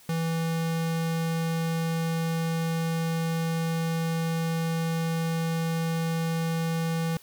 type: tone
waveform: square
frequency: 164.3 Hz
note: E3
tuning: 5 cents flat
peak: -26 dBFS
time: 0.09-7.17 s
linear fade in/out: 2 ms
effects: white hiss -54 dBFS RMS until 7.22 s